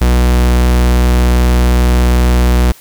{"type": "tone", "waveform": "45% pulse", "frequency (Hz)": 61.3, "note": "B1", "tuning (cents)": -12, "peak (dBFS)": -7, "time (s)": [0.01, 2.72], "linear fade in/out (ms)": 5, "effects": ["white hiss -40 dBFS RMS until 2.8 s"]}